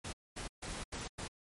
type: noise bursts at uneven times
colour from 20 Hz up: pink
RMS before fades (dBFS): -42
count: 5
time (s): 0.04-0.13 / 0.36-0.48 / 0.62-0.84 / 0.92-1.08 / 1.18-1.28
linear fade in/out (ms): 10
effects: MP3 48 kbps